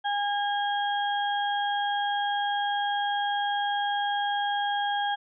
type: harmonic tone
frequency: 815 Hz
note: G#5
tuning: 33 cents flat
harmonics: 1 / 2 / 4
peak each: -26 / -32 / -34 dBFS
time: 0.04-5.16 s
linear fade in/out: 20 ms
effects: none